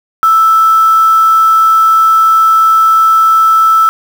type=tone with quantisation; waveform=sine; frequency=1318.5 Hz; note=E6; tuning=in tune; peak=-4 dBFS; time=0.23-3.89 s; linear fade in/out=0 ms; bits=4; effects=none